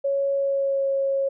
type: tone with pitch glide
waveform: sine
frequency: 554.4 to 546.5 Hz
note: C#5 to C#5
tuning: 0 to -25 cents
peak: -20 dBFS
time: 0.04-1.29 s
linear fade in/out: 10 ms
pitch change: -25 cents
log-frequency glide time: 0.34-0.87 s
effects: none